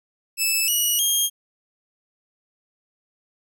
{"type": "tone with pitch steps", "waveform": "10% pulse", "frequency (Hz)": [2624, 2912, 3231], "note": ["E7", "F#7", "G#7"], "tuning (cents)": [-9, -28, -48], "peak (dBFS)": -11, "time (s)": [0.37, 1.3], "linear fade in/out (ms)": 50, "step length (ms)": 310, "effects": []}